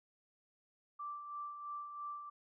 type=tone with tremolo; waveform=sine; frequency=1172 Hz; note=D6; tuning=4 cents flat; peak=-40 dBFS; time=0.99-2.3 s; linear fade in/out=10 ms; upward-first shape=sine; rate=3 Hz; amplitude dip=50%; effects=none